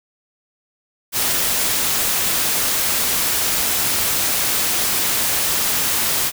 white noise, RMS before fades -19 dBFS, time 1.12-6.32 s, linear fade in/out 50 ms, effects none

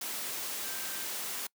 sine tone in noise, 1569 Hz, G6, 1 cent sharp, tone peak -48 dBFS, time 0.63-1.05 s, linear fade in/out 5 ms, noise white, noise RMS -37 dBFS, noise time 0.01-1.47 s, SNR -14 dB, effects noise-tail reverb RT60 0.1 s tail -25 dB re dry + high-pass 200 Hz 12 dB/octave

